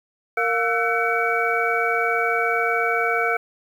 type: tone cluster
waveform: sine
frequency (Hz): 462.2 / 704 / 1333 / 1506 / 2267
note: A#4 / F5 / E6 / F#6 / C#7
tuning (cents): -15 / +14 / +19 / +30 / +38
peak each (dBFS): -25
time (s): 0.37-3.37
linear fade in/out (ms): 5
effects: 8-bit